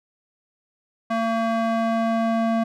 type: tone with band-pass filter sweep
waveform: square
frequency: 226.8 Hz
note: A#3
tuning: 47 cents flat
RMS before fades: -22 dBFS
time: 1.1-2.64 s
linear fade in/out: 10 ms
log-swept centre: 890 to 540 Hz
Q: 1
effects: none